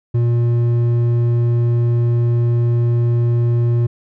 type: tone with hard clipping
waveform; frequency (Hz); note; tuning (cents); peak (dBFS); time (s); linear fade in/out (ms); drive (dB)
sine; 118.7; A#2; +32; -14; 0.14-3.87; 10; 6
effects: none